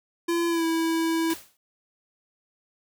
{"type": "tone with pitch glide", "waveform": "square", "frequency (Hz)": [340, 327.7], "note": ["F4", "E4"], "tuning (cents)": [-46, -10], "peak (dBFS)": -23, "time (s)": [0.28, 1.34], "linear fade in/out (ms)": 10, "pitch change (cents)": -64, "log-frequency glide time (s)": [0.48, 0.65]}
{"type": "noise with exponential decay", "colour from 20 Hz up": "white", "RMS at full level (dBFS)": -32, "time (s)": [1.3, 1.57], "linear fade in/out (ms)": 2, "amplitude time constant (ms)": 58}
{"effects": []}